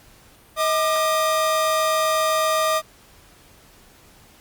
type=tone pair together; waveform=45% pulse; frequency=633.9 / 1200 Hz; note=D#5 / D6; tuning=+32 / +37 cents; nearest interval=major seventh; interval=1105 cents; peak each=-21 dBFS; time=0.56-2.82 s; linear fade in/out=50 ms; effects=pink hiss -51 dBFS RMS until 4.4 s + Opus 48 kbps